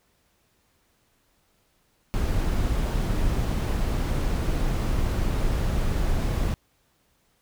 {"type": "noise", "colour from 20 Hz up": "brown", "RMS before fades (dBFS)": -24, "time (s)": [2.14, 6.54], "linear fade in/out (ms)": 0, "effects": ["pink hiss -67 dBFS RMS until 7.41 s"]}